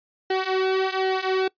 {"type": "tone with flanger", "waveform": "sawtooth", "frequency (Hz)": 378.6, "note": "F#4", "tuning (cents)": 40, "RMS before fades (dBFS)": -23, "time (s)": [0.3, 1.48], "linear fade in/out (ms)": 5, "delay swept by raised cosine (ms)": [1.8, 4.3], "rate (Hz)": 1.3, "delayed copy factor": -0.85, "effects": ["noise-tail reverb RT60 0.1 s tail -22 dB re dry", "resampled to 11025 Hz"]}